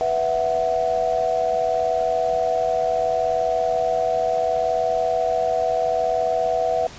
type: chord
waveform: sine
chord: B suspended fourth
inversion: none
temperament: equal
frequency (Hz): 493.9 / 659.3 / 740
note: B4 / E5 / F#5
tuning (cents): 0 / 0 / 0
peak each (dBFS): -25 / -21 / -23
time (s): 0.01-6.87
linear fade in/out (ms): 0
effects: pink hiss -40 dBFS RMS until 6.98 s + resampled to 16000 Hz